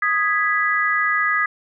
sine chord, G# minor, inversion second, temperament equal, 1244.5 / 1661.2 / 1975.5 Hz, D#6 / G#6 / B6, 0 / 0 / 0 cents, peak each -21 dBFS, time 0.02-1.46 s, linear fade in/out 5 ms, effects none

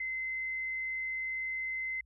sine tone, 2059 Hz, C7, 28 cents flat, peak -33 dBFS, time 0-2.01 s, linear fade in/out 5 ms, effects added 60 Hz sine -61 dBFS peak until 2.05 s

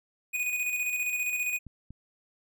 square tone with tremolo, 2478 Hz, D#7, 8 cents flat, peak -27 dBFS, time 0.33-1.59 s, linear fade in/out 20 ms, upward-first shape square, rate 15 Hz, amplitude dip 40%
clicks, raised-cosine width 5 ms, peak -32 dBFS, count 2, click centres 1.667 / 1.906 s
effects none

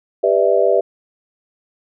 sine chord, E minor seventh, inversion first, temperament just, 395.6 / 494.4 / 593.3 / 659.3 Hz, G4 / B4 / D5 / E5, +16 / +2 / +18 / 0 cents, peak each -17 dBFS, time 0.23-0.81 s, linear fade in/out 10 ms, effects none

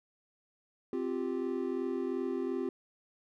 triangle chord, C suspended fourth, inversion none, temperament equal, 261.6 / 349.2 / 392 Hz, C4 / F4 / G4, 0 / 0 / 0 cents, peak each -34 dBFS, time 0.93-2.69 s, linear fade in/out 2 ms, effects none

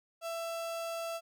35% pulse tone, 666 Hz, E5, 18 cents sharp, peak -34 dBFS, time 0.21-1.21 s, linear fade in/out 50 ms, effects none

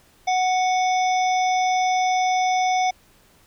harmonic tone with a mistuned harmonic, 740 Hz, F#5, in tune, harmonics 1 / 3 / 5 / 7 / 8, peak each -18 / -28 / -34 / -36 / -35 dBFS, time 0.27-2.91 s, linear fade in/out 10 ms, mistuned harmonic 5, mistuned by -76 cents, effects pink hiss -56 dBFS RMS until 3.46 s

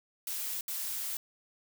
blue noise bursts at uneven times, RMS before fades -36 dBFS, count 2, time 0.27-0.61 / 0.68-1.17 s, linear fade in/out 2 ms, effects none

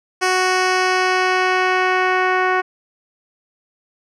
10% pulse tone with low-pass filter sweep, 370 Hz, F#4, in tune, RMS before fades -17 dBFS, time 0.21-2.62 s, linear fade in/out 20 ms, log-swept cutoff 7500 to 1800 Hz, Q 0.99, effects none

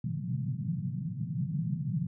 white band-pass noise, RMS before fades -33 dBFS, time 0.04-2.07 s, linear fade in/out 5 ms, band 120 to 180 Hz, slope 48 dB/octave, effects none

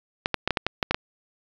clicks, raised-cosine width 0.3 ms, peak -6 dBFS, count 9, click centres 0.259 / 0.343 / 0.476 / 0.507 / 0.572 / 0.666 / 0.828 / 0.91 / 0.945 s, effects resampled to 16000 Hz + 8-bit

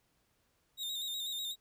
40% pulse tone with vibrato, 3712 Hz, A#7, 8 cents flat, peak -35 dBFS, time 0.77-1.56 s, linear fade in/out 50 ms, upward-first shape square, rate 8.1 Hz, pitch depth 44 cents each way, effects pink hiss -75 dBFS RMS until 1.6 s

